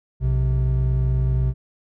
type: tone pair together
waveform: triangle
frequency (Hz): 60.88 / 129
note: B1 / C3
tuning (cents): -24 / -24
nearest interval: octave + minor second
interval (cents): 1300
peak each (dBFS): -18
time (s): 0.2-1.54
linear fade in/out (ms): 50
effects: none